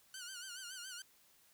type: tone with vibrato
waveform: 10% pulse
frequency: 1481 Hz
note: F#6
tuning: 1 cent sharp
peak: -37 dBFS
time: 0.14-1.02 s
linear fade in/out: 2 ms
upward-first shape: sine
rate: 7.1 Hz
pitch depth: 96 cents each way
effects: white hiss -68 dBFS RMS until 1.53 s